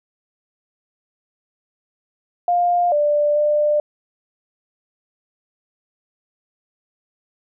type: tone with pitch steps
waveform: sine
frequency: 704 / 590 / 596 Hz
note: F5 / D5 / D5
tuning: +14 / +8 / +25 cents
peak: -14 dBFS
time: 2.48-3.8 s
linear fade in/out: 2 ms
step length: 440 ms
effects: none